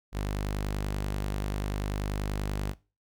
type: tone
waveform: sawtooth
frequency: 50.3 Hz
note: G1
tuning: 45 cents sharp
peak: -25 dBFS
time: 0.12-2.75 s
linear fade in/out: 50 ms
effects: noise-tail reverb RT60 0.3 s tail -20 dB re dry